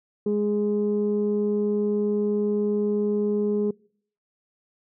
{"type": "tone pair together", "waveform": "sine", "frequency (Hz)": [207.7, 415.4], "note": ["G#3", "G#4"], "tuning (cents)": [0, 0], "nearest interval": "octave", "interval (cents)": 1200, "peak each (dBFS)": [-23, -22], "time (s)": [0.26, 3.71], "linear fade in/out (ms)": 5, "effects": ["noise-tail reverb RT60 0.6 s tail -26 dB re dry", "tanh soft clip ceiling -15 dBFS"]}